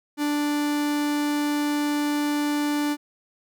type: tone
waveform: 45% pulse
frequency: 293.7 Hz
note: D4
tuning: in tune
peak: -22 dBFS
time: 0.17-2.97 s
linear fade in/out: 50 ms
effects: none